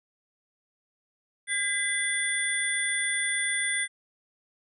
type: tone cluster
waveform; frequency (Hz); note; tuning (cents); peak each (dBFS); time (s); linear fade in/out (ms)
sine; 1615 / 2017 / 3458 / 9150; G#6 / B6 / A7 / D9; -49 / +36 / -31 / -46; -33 / -28 / -36 / -30; 1.47-3.88; 50
effects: none